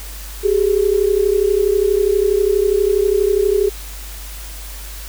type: tone pair together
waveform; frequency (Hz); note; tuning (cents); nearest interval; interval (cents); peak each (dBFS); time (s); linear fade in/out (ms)
sine; 386.7 / 419; G4 / G#4; -24 / +15; minor second; 139; -15; 0.43-3.7; 20
effects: added 50 Hz sine -30 dBFS peak until 5.08 s + white hiss -35 dBFS RMS until 5.08 s